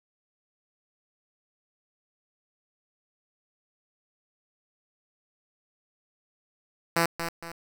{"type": "tone with echo", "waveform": "5% pulse", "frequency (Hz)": 167.8, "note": "E3", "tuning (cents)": 31, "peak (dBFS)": -10, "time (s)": [6.96, 7.06], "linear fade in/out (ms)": 5, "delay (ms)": 230, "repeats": 2, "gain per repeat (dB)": -8, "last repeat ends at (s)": 7.52, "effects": ["7-bit"]}